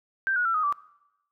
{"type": "tone with pitch steps", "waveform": "sine", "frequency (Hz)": [1568, 1454.6, 1349.3, 1251.7, 1161.2], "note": ["G6", "F#6", "E6", "D#6", "D6"], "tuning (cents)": [0, -30, 40, 10, -20], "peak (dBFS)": -22, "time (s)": [0.27, 0.725], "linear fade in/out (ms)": 0, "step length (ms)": 91, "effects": ["noise-tail reverb RT60 0.9 s tail -21 dB re dry"]}